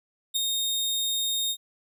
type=tone with ADSR envelope; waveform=sawtooth; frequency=3700 Hz; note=A#7; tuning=14 cents flat; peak=-18 dBFS; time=0.34-1.57 s; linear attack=24 ms; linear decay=5 ms; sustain=-4 dB; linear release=64 ms; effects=none